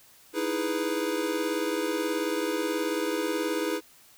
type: chord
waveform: square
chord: E major seventh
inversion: third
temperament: equal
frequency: 311.1 / 329.6 / 415.3 / 493.9 Hz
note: D#4 / E4 / G#4 / B4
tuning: 0 / 0 / 0 / 0 cents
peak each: -33 dBFS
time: 0.33-3.81 s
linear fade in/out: 50 ms
effects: white hiss -56 dBFS RMS until 4.17 s